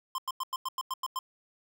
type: tone bursts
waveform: square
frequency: 1046 Hz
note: C6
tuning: 1 cent flat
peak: -31 dBFS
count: 9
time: 0.15-1.19 s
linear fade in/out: 2 ms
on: 32 ms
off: 94 ms
effects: none